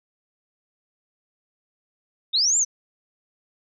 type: linear two-way sweep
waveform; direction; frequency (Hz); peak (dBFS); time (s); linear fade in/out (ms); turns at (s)
sine; up then down; 3557 to 7490 to 5850; -17; 2.33-2.65; 20; 2.58
effects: none